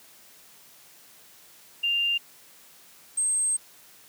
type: tone pair in turn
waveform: sine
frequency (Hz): 2794 / 8373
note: F7 / C9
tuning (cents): 0 / 0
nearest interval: octave + perfect fifth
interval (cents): 1900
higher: second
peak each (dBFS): -22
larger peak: neither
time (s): 1.83-2.18 / 3.17-3.57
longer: second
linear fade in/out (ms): 10
effects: white hiss -53 dBFS RMS until 4.08 s + high-pass 100 Hz 12 dB/octave